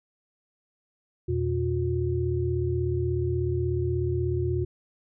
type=tone cluster; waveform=sine; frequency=84.9 / 121.4 / 359.2 Hz; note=F2 / B2 / F4; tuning=-48 / -29 / +49 cents; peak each=-28 dBFS; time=1.28-4.65 s; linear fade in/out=10 ms; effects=none